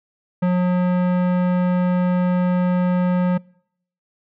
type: tone with tanh clipping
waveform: sine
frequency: 180 Hz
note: F#3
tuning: 47 cents flat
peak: -17 dBFS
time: 0.42-3.38 s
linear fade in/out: 10 ms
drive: 17 dB
effects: noise-tail reverb RT60 0.7 s tail -26 dB re dry